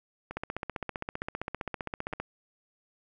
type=two click trains; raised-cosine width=0.5 ms; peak=-18 / -23 dBFS; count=29 / 3; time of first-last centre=0.37-2.2 / 0.31-2.128 s; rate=15.3 / 1.1 Hz; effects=none